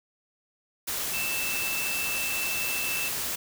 sine tone in noise, 2654 Hz, E7, 11 cents sharp, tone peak -30 dBFS, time 1.13-3.09 s, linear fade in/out 10 ms, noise white, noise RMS -31 dBFS, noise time 0.87-3.36 s, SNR -2 dB, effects none

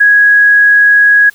sine tone, 1661.2 Hz, G#6, in tune, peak -3 dBFS, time 0-1.3 s, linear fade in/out 10 ms, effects white hiss -43 dBFS RMS until 1.34 s

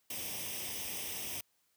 white noise with comb filter, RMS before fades -40 dBFS, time 0.1-1.41 s, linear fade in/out 5 ms, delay 0.35 ms, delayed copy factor +0.7, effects white hiss -75 dBFS RMS until 1.76 s + high-pass 60 Hz 12 dB/octave

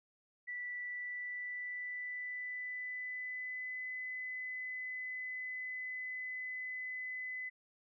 sine tone with pitch glide, 1966 to 2014 Hz, B6 to B6, -8 to +33 cents, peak -39 dBFS, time 0.47-7.5 s, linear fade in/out 20 ms, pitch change +41 cents, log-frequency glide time 0.81-3.88 s, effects none

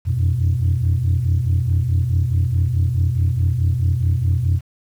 sine tone cluster, 85.7 / 90.4 / 123.5 Hz, F2 / F#2 / B2, -32 / -40 / 0 cents, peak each -18 dBFS, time 0.05-4.61 s, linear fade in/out 50 ms, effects tanh soft clip ceiling -10 dBFS + 8-bit

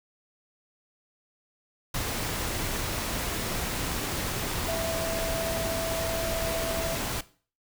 sine tone in noise, 659.3 Hz, E5, in tune, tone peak -28 dBFS, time 4.68-6.95 s, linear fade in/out 5 ms, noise pink, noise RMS -31 dBFS, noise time 1.94-7.21 s, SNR 0 dB, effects noise-tail reverb RT60 0.4 s tail -17 dB re dry

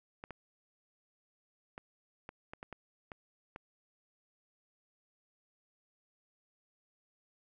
clicks, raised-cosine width 0.5 ms, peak -29 dBFS, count 9, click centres 0.239 / 0.307 / 1.779 / 2.291 / 2.535 / 2.629 / 2.727 / 3.118 / 3.561 s, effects none

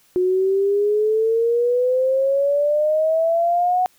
sine exponential sweep, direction up, 361 to 740 Hz, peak -15 dBFS, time 0.16-3.86 s, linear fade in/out 0 ms, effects white hiss -57 dBFS RMS until 3.98 s

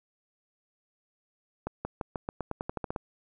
accelerating click train, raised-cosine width 1 ms, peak -18 dBFS, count 13, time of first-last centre 1.67-2.962 s, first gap 180 ms, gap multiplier 0.9, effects none

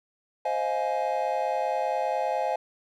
triangle chord, F minor seventh, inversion second, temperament just, 523.8 / 628.6 / 698.5 / 838.1 Hz, C5 / Eb5 / F5 / Ab5, +2 / +18 / 0 / +16 cents, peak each -29 / -29 / -29 / -27 dBFS, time 0.45-2.56 s, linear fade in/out 5 ms, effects none

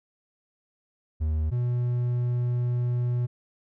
triangle tone pair in turn, 77.78 / 122.08 Hz, D#2 / B2, 0 / -20 cents, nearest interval minor sixth, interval 780 cents, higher second, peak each -21 dBFS, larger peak neither, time 1.2-1.51 / 1.51-3.27 s, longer second, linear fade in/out 20 ms, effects none

